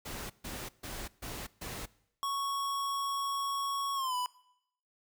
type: noise bursts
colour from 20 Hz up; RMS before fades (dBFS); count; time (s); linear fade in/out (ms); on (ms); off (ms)
pink; -41; 5; 0.05-1.86; 10; 250; 140
type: tone with pitch glide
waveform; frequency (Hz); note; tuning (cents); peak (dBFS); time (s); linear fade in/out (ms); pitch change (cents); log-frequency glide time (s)
square; 1108.7 to 993.5; C#6 to B5; 0 to +10; -32; 2.23-4.26; 0; -190; 3.95-4.15
effects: noise-tail reverb RT60 0.8 s tail -22 dB re dry